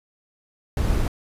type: noise with sample-and-hold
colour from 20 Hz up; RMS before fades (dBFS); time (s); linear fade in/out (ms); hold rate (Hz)
brown; -21; 0.77-1.08; 2; 11025
effects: resampled to 32000 Hz